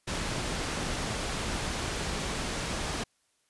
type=low-pass noise; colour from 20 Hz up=pink; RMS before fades=-33 dBFS; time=0.07-3.04 s; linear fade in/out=10 ms; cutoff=8500 Hz; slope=12 dB/octave; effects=white hiss -72 dBFS RMS until 3.49 s + resampled to 24000 Hz